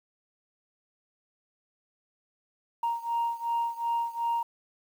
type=beating tone pair; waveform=sine; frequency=932.3 / 935 Hz; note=A#5 / A#5; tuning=0 / +5 cents; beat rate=2.7 Hz; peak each=-28 / -30 dBFS; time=2.83-4.43 s; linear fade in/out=5 ms; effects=tanh soft clip ceiling -22 dBFS + 9-bit